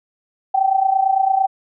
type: tone with amplitude modulation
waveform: sine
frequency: 772 Hz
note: G5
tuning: 27 cents flat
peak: -10 dBFS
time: 0.54-1.47 s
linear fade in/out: 10 ms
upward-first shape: sine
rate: 28.9 Hz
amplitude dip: 75%
effects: none